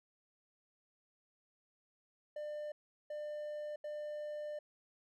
triangle tone bursts at uneven times, 598 Hz, D5, 31 cents sharp, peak -38 dBFS, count 3, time 2.36-2.72 / 3.1-3.76 / 3.84-4.59 s, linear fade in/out 5 ms, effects none

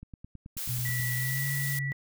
click train, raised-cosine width 5 ms, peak -31 dBFS, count 10, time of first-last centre 0.03-1 s, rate 9.28 Hz
blue noise, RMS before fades -35 dBFS, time 0.57-1.79 s, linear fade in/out 2 ms
sine tone with pitch glide, 123.47 to 137.79 Hz, B2 to C#3, 0 to -10 cents, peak -30 dBFS, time 0.69-1.92 s, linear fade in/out 0 ms, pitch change +190 cents, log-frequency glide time 1.15-1.44 s
sine tone, 1953 Hz, B6, 20 cents flat, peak -33 dBFS, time 0.85-1.93 s, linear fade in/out 5 ms
effects none

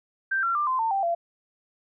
sine tone with pitch steps, 1568 / 1365 / 1188.3 / 1034.5 / 900.6 / 784 / 682.5 Hz, G6 / F6 / D6 / C6 / A5 / G5 / F5, 0 / -40 / +20 / -20 / +40 / 0 / -40 cents, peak -22 dBFS, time 0.31-1.15 s, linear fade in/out 10 ms, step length 120 ms, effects none

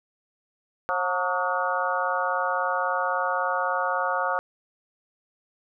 harmonic tone with a mistuned harmonic, 180 Hz, F#3, 47 cents flat, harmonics 3 / 4 / 5 / 6 / 7 / 8, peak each -30 / -30 / -30 / -30 / -30 / -30 dBFS, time 0.89-4.39 s, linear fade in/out 0 ms, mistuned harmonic 6, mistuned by +88 cents, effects none

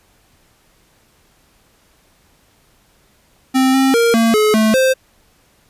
square tone with pitch steps, 261.9 / 266.6 / 465.9 / 227.8 / 427 / 218.1 / 523 Hz, C4 / C4 / A#4 / A#3 / G#4 / A3 / C5, +2 / +33 / -1 / -40 / +48 / -15 / -1 cents, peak -11 dBFS, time 3.54-4.94 s, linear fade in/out 20 ms, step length 200 ms, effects pink hiss -55 dBFS RMS until 5.69 s + resampled to 32000 Hz

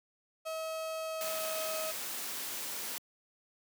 35% pulse tone with pitch glide, 641 to 635.5 Hz, E5 to D#5, -49 to +36 cents, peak -34 dBFS, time 0.45-1.92 s, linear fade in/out 20 ms, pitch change -15 cents, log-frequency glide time 1.02-1.66 s
white noise, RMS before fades -39 dBFS, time 1.21-2.98 s, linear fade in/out 0 ms
effects high-pass 200 Hz 12 dB/octave

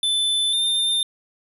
square tone pair in turn, 3520 / 3604 Hz, A7 / A7, 0 / +41 cents, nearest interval unison, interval 41 cents, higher second, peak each -19 dBFS, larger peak neither, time 0.03-0.53 / 0.53-1.03 s, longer neither, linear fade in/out 2 ms, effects resampled to 32000 Hz

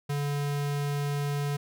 square tone, 143.8 Hz, D3, 36 cents flat, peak -28 dBFS, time 0.09-1.57 s, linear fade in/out 10 ms, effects none

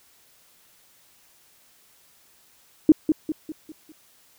sine tone with echo, 311.1 Hz, D#4, in tune, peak -8 dBFS, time 2.89-2.92 s, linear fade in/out 2 ms, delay 200 ms, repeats 5, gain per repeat -7 dB, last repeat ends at 3.92 s, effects white hiss -58 dBFS RMS until 4.38 s

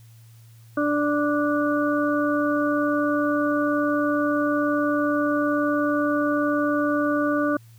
harmonic tone, 293.7 Hz, D4, in tune, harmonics 1 / 2 / 4 / 5, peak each -22 / -25 / -28 / -29 dBFS, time 0.77-7.57 s, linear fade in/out 5 ms, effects added 114 Hz sine -46 dBFS peak until 7.78 s + white hiss -59 dBFS RMS until 7.78 s

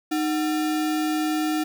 sine tone with sample-and-hold, 309 Hz, D#4, 12 cents flat, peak -21 dBFS, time 0.11-1.64 s, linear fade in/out 10 ms, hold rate 1050 Hz, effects none

